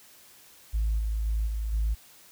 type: tone with level steps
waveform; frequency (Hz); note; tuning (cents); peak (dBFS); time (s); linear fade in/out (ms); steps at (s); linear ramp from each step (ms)
sine; 54.1; A1; -29; -22 / -25 / -23 / -27 / -22; 0.73-1.95; 20; 0.98 / 1.25 / 1.46 / 1.72; 20
effects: tanh soft clip ceiling -20 dBFS + white hiss -54 dBFS RMS until 2.31 s